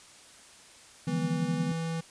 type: tone with pitch glide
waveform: square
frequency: 163.2 to 164.24 Hz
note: E3 to E3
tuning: -17 to -6 cents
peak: -31 dBFS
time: 1.07-2.01 s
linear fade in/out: 10 ms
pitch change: +11 cents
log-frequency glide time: 1.31-1.6 s
type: chord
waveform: sine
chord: D diminished seventh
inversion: none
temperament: equal with one note detuned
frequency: 146.83 / 174.61 / 208.3 / 246.9 Hz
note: D3 / F3 / Ab3 / Cb4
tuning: 0 / 0 / +5 / 0 cents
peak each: -37 / -33 / -38 / -33 dBFS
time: 1.07-1.72 s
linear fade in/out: 5 ms
effects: white hiss -53 dBFS RMS until 2.1 s + resampled to 22050 Hz